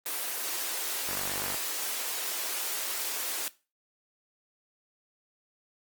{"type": "high-pass noise", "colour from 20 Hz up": "white", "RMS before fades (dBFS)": -33, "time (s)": [0.06, 3.48], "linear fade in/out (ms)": 0, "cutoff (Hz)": 310, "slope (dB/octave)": 24}
{"type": "click train", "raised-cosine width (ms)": 0.5, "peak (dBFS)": -20, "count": 23, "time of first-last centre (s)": [1.09, 1.544], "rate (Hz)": 48.5}
{"effects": ["noise-tail reverb RT60 0.3 s tail -19 dB re dry", "Opus 24 kbps"]}